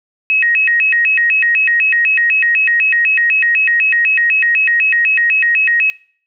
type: tone with vibrato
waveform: sine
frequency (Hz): 2198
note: C#7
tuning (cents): -15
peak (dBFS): -10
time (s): 0.3-5.9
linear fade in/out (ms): 0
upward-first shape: square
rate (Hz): 4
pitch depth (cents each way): 270
effects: noise-tail reverb RT60 0.5 s tail -22 dB re dry